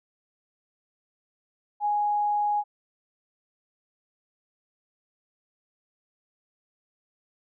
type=tone; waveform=sine; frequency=830 Hz; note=G#5; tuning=1 cent flat; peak=-22 dBFS; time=1.8-2.64 s; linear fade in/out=50 ms; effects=none